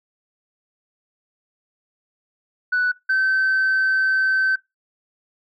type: tone pair in turn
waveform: sine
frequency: 1484 / 1540.4 Hz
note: F#6 / G6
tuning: +5 / -31 cents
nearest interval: minor second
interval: 64 cents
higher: second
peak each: -15 / -14 dBFS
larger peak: second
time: 2.72-2.92 / 3.09-4.56 s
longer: second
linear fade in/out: 10 ms
effects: noise-tail reverb RT60 0.2 s tail -22 dB re dry + tanh soft clip ceiling -14 dBFS